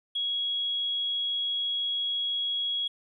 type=tone; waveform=triangle; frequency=3322 Hz; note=G#7; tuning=in tune; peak=-23 dBFS; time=0.15-2.88 s; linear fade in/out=10 ms; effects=tanh soft clip ceiling -25 dBFS + resampled to 24000 Hz